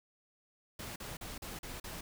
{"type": "noise bursts", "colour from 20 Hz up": "pink", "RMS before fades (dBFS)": -44, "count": 6, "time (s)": [0.79, 2.01], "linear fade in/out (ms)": 5, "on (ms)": 170, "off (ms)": 40, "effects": []}